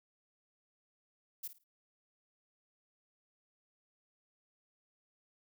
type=noise with echo; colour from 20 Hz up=violet; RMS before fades=-41 dBFS; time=1.43-1.48 s; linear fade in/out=10 ms; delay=54 ms; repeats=3; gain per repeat=-12 dB; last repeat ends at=1.642 s; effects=none